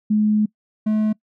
sine / triangle tone pair in turn, 212.3 / 215 Hz, G#3 / A3, +38 / -40 cents, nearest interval unison, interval 22 cents, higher second, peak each -14 dBFS, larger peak neither, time 0.1-0.46 / 0.86-1.13 s, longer first, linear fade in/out 10 ms, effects noise-tail reverb RT60 0.1 s tail -23 dB re dry

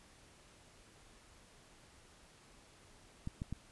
clicks, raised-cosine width 5 ms, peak -27 dBFS, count 3, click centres 3.274 / 3.419 / 3.526 s, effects pink hiss -62 dBFS RMS until 3.71 s + resampled to 24000 Hz

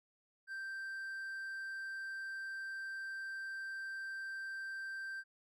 triangle tone, 1568 Hz, G6, in tune, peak -39 dBFS, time 0.47-5.24 s, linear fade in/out 50 ms, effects none

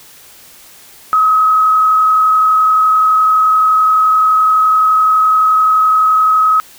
sine tone with frequency modulation, 1274 Hz, D#6, 41 cents sharp, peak -7 dBFS, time 1.13-6.6 s, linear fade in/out 0 ms, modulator 31.7 Hz, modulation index 0.49, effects white hiss -40 dBFS RMS until 6.78 s

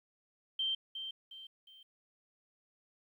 sine tone with echo, 3136 Hz, G7, in tune, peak -31 dBFS, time 0.59-0.75 s, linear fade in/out 5 ms, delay 360 ms, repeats 3, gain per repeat -8 dB, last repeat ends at 1.83 s, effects 12-bit

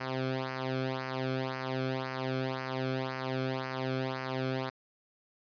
sawtooth tone with flanger, 130.81 Hz, C3, in tune, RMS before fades -34 dBFS, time 0-4.7 s, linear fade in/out 10 ms, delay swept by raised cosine 0.27 to 1.07 ms, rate 1.9 Hz, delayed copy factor -0.8, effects resampled to 11025 Hz

